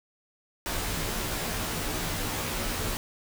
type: noise with comb filter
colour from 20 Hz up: pink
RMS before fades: -31 dBFS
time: 0.66-2.97 s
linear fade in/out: 0 ms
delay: 15 ms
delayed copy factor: -0.95
effects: none